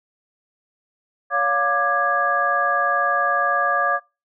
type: tone cluster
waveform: sine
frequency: 564 / 706 / 1186 / 1657 Hz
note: C#5 / F5 / D6 / G#6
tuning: +30 / +19 / +17 / -4 cents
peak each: -26 / -24 / -20 / -22 dBFS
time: 1.3-4 s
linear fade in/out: 50 ms
effects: noise-tail reverb RT60 0.3 s tail -26 dB re dry